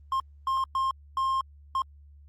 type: tone bursts at uneven times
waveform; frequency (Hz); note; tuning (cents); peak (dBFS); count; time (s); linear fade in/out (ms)
triangle; 1063; C6; +27; -22; 5; 0.12-0.2 / 0.47-0.64 / 0.75-0.91 / 1.17-1.41 / 1.75-1.82; 2
effects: added 72 Hz sine -49 dBFS peak until 2.28 s + Opus 24 kbps